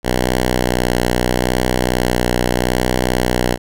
5% pulse tone with vibrato, 61.74 Hz, B1, in tune, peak -3 dBFS, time 0.03-3.58 s, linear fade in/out 50 ms, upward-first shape triangle, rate 0.77 Hz, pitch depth 27 cents each way, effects none

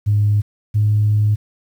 sine tone pair in turn, 103.9 / 105.47 Hz, G#2 / G#2, +1 / +27 cents, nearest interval unison, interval 26 cents, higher second, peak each -11 dBFS, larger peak neither, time 0.06-0.42 / 0.74-1.36 s, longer second, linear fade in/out 20 ms, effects tanh soft clip ceiling -7 dBFS + 8-bit

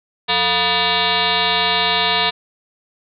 sine tone with frequency modulation, 2284 Hz, D7, 49 cents flat, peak -14 dBFS, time 0.28-2.31 s, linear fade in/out 20 ms, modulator 263 Hz, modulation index 6.7, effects none

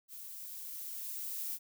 violet noise with level ramp, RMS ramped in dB -48 to -38 dBFS, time 0.08-1.59 s, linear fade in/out 50 ms, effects none

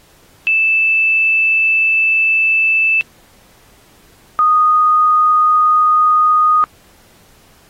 sine tone pair in turn, 2637 / 1238 Hz, E7 / D#6, 0 / -9 cents, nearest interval octave + minor second, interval 1309 cents, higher first, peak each -10 / -8 dBFS, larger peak second, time 0.47-3.01 / 4.39-6.64 s, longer first, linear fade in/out 0 ms, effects pink hiss -49 dBFS RMS until 7.69 s + AAC 48 kbps

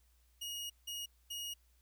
sawtooth tone bursts at uneven times, 2877 Hz, F#7, 49 cents flat, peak -37 dBFS, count 3, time 0.41-0.7 / 0.87-1.06 / 1.3-1.54 s, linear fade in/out 10 ms, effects added 60 Hz sine -67 dBFS peak until 1.81 s + white hiss -75 dBFS RMS until 1.81 s

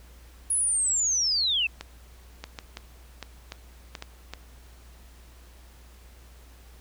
sine linear sweep, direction down, 10548 to 2558 Hz, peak -22 dBFS, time 0.5-1.67 s, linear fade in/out 5 ms
clicks, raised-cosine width 0.2 ms, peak -18 dBFS, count 9, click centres 1.81 / 2.44 / 2.588 / 2.771 / 3.227 / 3.521 / 3.952 / 4.024 / 4.336 s
effects added 60 Hz sine -48 dBFS peak until 6.8 s + pink hiss -56 dBFS RMS until 6.8 s

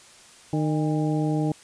harmonic tone with a mistuned harmonic, 153.1 Hz, D#3, 28 cents flat, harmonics 1 / 2 / 3 / 4 / 5, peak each -24 / -25 / -33 / -35 / -34 dBFS, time 0.53-1.52 s, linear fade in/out 2 ms, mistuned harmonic 5, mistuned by +85 cents, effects white hiss -50 dBFS RMS until 1.63 s + resampled to 22050 Hz

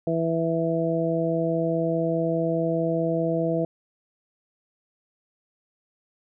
harmonic tone, 164.81 Hz, E3, in tune, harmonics 1 / 2 / 3 / 4, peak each -27 / -27 / -27 / -27 dBFS, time 0.07-3.65 s, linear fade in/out 2 ms, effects none

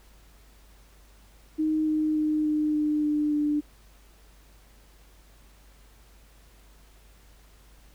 sine tone with pitch steps, 311.1 / 308.6 / 306.1 / 303.6 / 301.2 / 298.8 / 296.4 Hz, D#4 / D#4 / D#4 / D#4 / D4 / D4 / D4, 0 / -14 / -28 / -42 / +44 / +30 / +16 cents, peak -22 dBFS, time 1.58-3.61 s, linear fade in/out 20 ms, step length 290 ms, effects added 50 Hz sine -53 dBFS peak until 7.94 s + pink hiss -59 dBFS RMS until 7.94 s

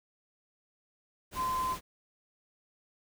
sine tone in noise, 1031 Hz, C6, 26 cents flat, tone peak -29 dBFS, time 1.35-1.77 s, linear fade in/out 50 ms, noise pink, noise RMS -42 dBFS, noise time 1.31-1.81 s, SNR +10 dB, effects none

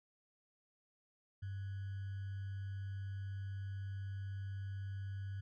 sine tone with sample-and-hold, 98 Hz, G2, in tune, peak -40 dBFS, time 1.42-5.41 s, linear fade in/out 10 ms, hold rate 1575 Hz, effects low-pass 3000 Hz 12 dB/octave

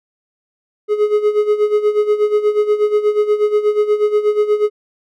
triangle tone with tremolo, 420.2 Hz, G#4, 20 cents sharp, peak -7 dBFS, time 0.88-4.7 s, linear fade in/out 50 ms, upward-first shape sine, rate 8.3 Hz, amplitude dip 75%, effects none

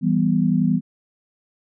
sine chord, E minor, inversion none, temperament equal, 164.81 / 196 / 246.9 Hz, E3 / G3 / B3, 0 / 0 / 0 cents, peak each -20 dBFS, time 0.01-0.81 s, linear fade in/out 50 ms, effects none

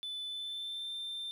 sine tone with pitch glide, 3500 to 3576 Hz, A7 to A7, -10 to +27 cents, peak -35 dBFS, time 0.03-1.31 s, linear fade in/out 0 ms, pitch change +37 cents, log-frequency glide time 0.25-0.92 s, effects tanh soft clip ceiling -36 dBFS + 11-bit

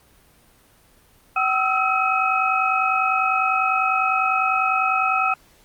sine tone cluster, 760 / 1285 / 1335 / 2543 Hz, F#5 / E6 / E6 / D#7, +46 / -45 / +22 / +37 cents, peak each -23 dBFS, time 1.36-5.34 s, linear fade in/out 5 ms, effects pink hiss -55 dBFS RMS until 5.64 s + Opus 32 kbps

